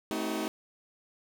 sawtooth chord, A diminished seventh, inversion none, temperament just, 220 / 264 / 316.8 / 380.2 Hz, A3 / C4 / Eb4 / Gb4, 0 / +16 / +31 / +47 cents, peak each -32 / -35 / -30 / -34 dBFS, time 0.11-0.48 s, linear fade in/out 0 ms, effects none

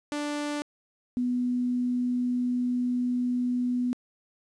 sawtooth / sine tone pair in turn, 293.7 / 247 Hz, D4 / B3, 0 / 0 cents, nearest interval minor third, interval 300 cents, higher first, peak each -25 / -24 dBFS, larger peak second, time 0.12-0.62 / 1.17-3.93 s, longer second, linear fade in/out 0 ms, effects resampled to 22050 Hz + 10-bit

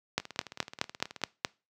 two click trains, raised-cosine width 0.2 ms, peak -24 / -9 dBFS, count 20 / 7, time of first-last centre 0.2-1.216 / 0.18-1.448 s, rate 18.7 / 4.73 Hz, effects noise-tail reverb RT60 0.3 s tail -24 dB re dry + high-pass 100 Hz 12 dB/octave

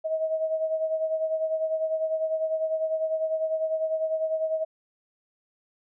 sine beating tone pair, 635 / 645 Hz, D#5 / E5, +35 / -38 cents, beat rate 10 Hz, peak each -25 / -32 dBFS, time 0.04-4.65 s, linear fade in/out 20 ms, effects none

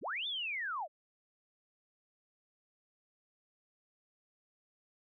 sine linear two-way sweep, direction up then down, 93.2 to 3597 to 547 Hz, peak -35 dBFS, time 0.01-0.88 s, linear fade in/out 50 ms, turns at 0.27 s, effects none

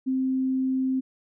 sine tone, 261.6 Hz, C4, in tune, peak -22 dBFS, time 0.06-1.01 s, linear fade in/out 20 ms, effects none

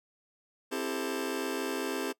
sawtooth chord, A minor seventh, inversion first, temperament just, 264 / 330 / 396 / 440 Hz, C4 / E4 / G4 / A4, +16 / +2 / +18 / 0 cents, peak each -32 / -34 / -32 / -34 dBFS, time 0.71-2.13 s, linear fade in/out 20 ms, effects noise-tail reverb RT60 0.1 s tail -22 dB re dry

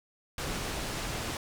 pink low-pass noise, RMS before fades -35 dBFS, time 0.38-1.37 s, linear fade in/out 2 ms, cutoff 9100 Hz, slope 12 dB/octave, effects none

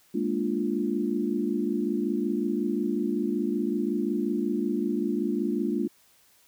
sine chord, Bb dominant seventh, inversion third, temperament equal, 207.7 / 233.1 / 293.7 / 349.2 Hz, Ab3 / Bb3 / D4 / F4, 0 / 0 / 0 / 0 cents, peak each -30 dBFS, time 0.14-5.88 s, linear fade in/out 10 ms, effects white hiss -61 dBFS RMS until 6.47 s

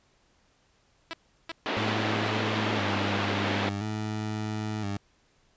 5% pulse tone bursts, 329.6 Hz, E4, in tune, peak -22 dBFS, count 4, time 1.11-2.286 s, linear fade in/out 0 ms, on 24 ms, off 360 ms
pink band-pass noise, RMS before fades -30 dBFS, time 1.66-3.69 s, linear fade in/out 0 ms, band 230 to 3700 Hz, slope 24 dB/octave
20% pulse tone with vibrato, 103.83 Hz, G#2, in tune, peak -25 dBFS, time 1.77-4.97 s, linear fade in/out 0 ms, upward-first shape square, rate 0.49 Hz, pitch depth 61 cents each way
effects pink hiss -66 dBFS RMS until 5.56 s + resampled to 16000 Hz

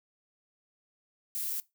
violet noise, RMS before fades -34 dBFS, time 1.35-1.6 s, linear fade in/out 0 ms, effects noise-tail reverb RT60 0.2 s tail -20 dB re dry

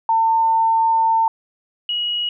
sine tone pair in turn, 901 / 2904 Hz, A5 / F#7, +41 / -33 cents, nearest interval octave + minor sixth, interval 2026 cents, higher second, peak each -13 / -19 dBFS, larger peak first, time 0.09-1.28 / 1.89-2.29 s, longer first, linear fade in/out 2 ms, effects none

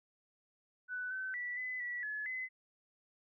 sine tone with pitch steps, 1493 / 1528 / 1958 / 2012 / 1947 / 1708 / 2031 Hz, F#6 / G6 / B6 / B6 / B6 / G#6 / B6, +15 / -45 / -15 / +32 / -25 / +48 / +48 cents, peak -37 dBFS, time 0.88-2.49 s, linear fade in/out 50 ms, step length 230 ms, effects none

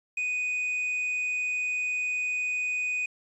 triangle tone with quantisation, 2487 Hz, D#7, 1 cent flat, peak -25 dBFS, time 0.17-3.06 s, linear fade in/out 5 ms, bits 9, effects resampled to 22050 Hz

